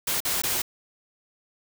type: noise with dropouts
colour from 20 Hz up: white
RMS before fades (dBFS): -26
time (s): 0.07-0.62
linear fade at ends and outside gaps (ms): 5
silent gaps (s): 0.204-0.25 / 0.42-0.435
effects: none